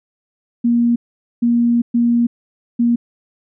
sine tone bursts at uneven times, 236.8 Hz, A#3, 27 cents sharp, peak -11 dBFS, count 4, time 0.64-0.96 / 1.42-1.82 / 1.94-2.27 / 2.79-2.96 s, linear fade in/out 10 ms, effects none

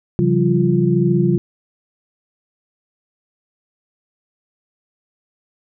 sine tone cluster, 135.5 / 169 / 190.7 / 348.5 Hz, C#3 / E3 / G3 / F4, -39 / +43 / -47 / -4 cents, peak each -18 dBFS, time 0.19-1.38 s, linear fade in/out 0 ms, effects none

